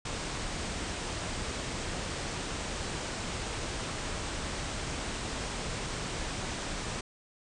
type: low-pass noise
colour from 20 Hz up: pink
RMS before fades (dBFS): -36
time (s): 0.05-7.01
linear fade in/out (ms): 5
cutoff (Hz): 9000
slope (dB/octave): 96
effects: none